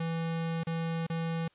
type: tone with dropouts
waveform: square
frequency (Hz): 164.81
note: E3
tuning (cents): 0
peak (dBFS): -31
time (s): 0-1.48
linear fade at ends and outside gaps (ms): 5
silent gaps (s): 0.635-0.669 / 1.067-1.099
effects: white hiss -66 dBFS RMS until 1.54 s + resampled to 8000 Hz